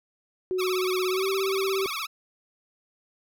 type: tone with pitch glide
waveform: sine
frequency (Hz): 370 to 386.4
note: F#4 to G4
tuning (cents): 0 to -25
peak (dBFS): -24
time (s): 0.51-1.86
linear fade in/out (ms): 0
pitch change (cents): +75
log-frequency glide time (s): 1.1-1.27
type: tone with vibrato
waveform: 15% pulse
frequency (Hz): 1210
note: D#6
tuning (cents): -49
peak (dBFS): -23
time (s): 0.58-2.07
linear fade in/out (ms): 20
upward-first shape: sine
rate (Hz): 17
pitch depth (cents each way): 170
effects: none